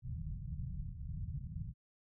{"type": "low-pass noise", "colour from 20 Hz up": "white", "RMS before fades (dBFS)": -42, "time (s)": [0.02, 1.74], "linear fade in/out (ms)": 50, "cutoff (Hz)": 160, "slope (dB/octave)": 48, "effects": []}